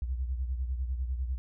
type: beating tone pair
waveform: sine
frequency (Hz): 62.3 / 72.3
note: B1 / D2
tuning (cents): +16 / -27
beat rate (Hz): 10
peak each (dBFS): -30 / -38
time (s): 0.02-1.38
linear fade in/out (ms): 0
effects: none